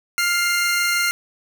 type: tone pair together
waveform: sawtooth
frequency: 1396 / 2107 Hz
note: F6 / C7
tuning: -1 / +12 cents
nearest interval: perfect fifth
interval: 713 cents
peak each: -17 dBFS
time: 0.18-1.11 s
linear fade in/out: 0 ms
effects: none